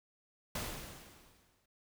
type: noise with exponential decay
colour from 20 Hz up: pink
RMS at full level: -37 dBFS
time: 0.55-1.66 s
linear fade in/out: 5 ms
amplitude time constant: 240 ms
effects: none